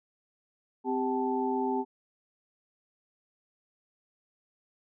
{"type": "tone cluster", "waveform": "sine", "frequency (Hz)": [258.5, 394.3, 768, 875], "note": ["C4", "G4", "G5", "A5"], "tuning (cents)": [-21, 10, -36, -10], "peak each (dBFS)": [-31, -31, -38, -32], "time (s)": [0.84, 1.85], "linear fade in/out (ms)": 50, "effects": []}